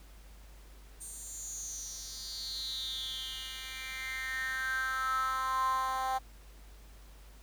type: tone with high-pass filter sweep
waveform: 10% pulse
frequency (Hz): 261.6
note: C4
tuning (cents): 0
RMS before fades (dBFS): -36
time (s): 1-6.19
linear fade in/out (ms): 20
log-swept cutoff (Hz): 8500 to 820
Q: 7.9
effects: added 50 Hz sine -51 dBFS peak until 7.42 s + pink hiss -60 dBFS RMS until 7.42 s